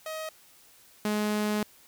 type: tone pair in turn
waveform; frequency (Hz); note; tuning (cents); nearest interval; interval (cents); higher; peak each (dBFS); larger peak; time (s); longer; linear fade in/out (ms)
sawtooth; 631 / 210.6; D#5 / G#3; +24 / +24; octave + perfect fifth; 1900; first; -30 / -22; second; 0.06-0.29 / 1.05-1.63; second; 2
effects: white hiss -57 dBFS RMS until 1.87 s